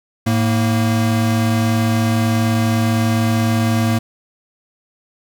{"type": "tone pair together", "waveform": "square", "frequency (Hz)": [108.45, 229.8], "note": ["A2", "A#3"], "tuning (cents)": [-25, -25], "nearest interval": "octave + minor second", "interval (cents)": 1300, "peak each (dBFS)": [-17, -18], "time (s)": [0.26, 3.99], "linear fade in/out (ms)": 10, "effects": []}